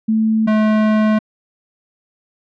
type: tone pair in turn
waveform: sine / square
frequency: 220 / 215.5 Hz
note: A3 / A3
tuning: 0 / -36 cents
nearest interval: unison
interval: 36 cents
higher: first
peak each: -12 dBFS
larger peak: neither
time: 0.08-0.47 / 0.47-1.19 s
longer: second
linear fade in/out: 10 ms
effects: low-pass 2000 Hz 12 dB/octave